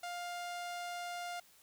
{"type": "tone with low-pass filter", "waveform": "sawtooth", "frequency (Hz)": 703, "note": "F5", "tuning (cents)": 11, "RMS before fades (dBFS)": -42, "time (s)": [0.03, 1.4], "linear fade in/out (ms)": 5, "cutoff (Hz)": 11000, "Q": 0.64, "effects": ["white hiss -64 dBFS RMS until 1.62 s"]}